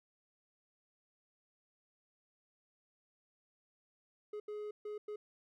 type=tone bursts at uneven times; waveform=triangle; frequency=420 Hz; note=G#4; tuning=19 cents sharp; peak=-38 dBFS; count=4; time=4.33-4.4 / 4.48-4.71 / 4.85-4.98 / 5.08-5.16 s; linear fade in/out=5 ms; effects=none